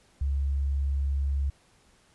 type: tone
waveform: sine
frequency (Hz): 69.3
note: C#2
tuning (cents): 0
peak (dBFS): -24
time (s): 0.21-1.5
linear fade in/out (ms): 5
effects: pink hiss -62 dBFS RMS until 2.14 s + resampled to 24000 Hz